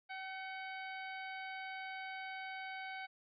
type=harmonic tone with a mistuned harmonic; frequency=763 Hz; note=G5; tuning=47 cents flat; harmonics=1 / 2 / 3 / 4 / 5 / 6; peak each=-46 / -48 / -48 / -58 / -59 / -61 dBFS; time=0.09-3.07 s; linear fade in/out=20 ms; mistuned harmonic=3; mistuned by=-45 cents; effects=none